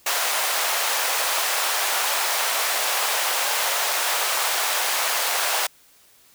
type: high-pass noise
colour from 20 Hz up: pink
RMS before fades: -23 dBFS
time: 0.06-5.67 s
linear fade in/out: 5 ms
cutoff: 620 Hz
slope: 24 dB/octave
effects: white hiss -55 dBFS RMS until 6.34 s